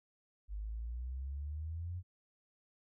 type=exponential sweep; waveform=sine; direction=up; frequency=49.69 to 91.6 Hz; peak=-38 dBFS; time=0.48-2.03 s; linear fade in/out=50 ms; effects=none